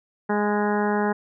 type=harmonic tone with a mistuned harmonic; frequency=207.7 Hz; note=G#3; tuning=in tune; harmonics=1 / 2 / 3 / 4 / 5 / 6 / 7 / 8 / 9; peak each=-24 / -25 / -32 / -27 / -32 / -38 / -33 / -34 / -38 dBFS; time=0.29-1.13 s; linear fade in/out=10 ms; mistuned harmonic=5; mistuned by=-16 cents; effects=none